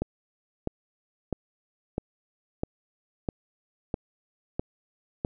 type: click train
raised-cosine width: 2 ms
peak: -14 dBFS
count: 9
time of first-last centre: 0.02-5.249 s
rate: 1.53 Hz
effects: none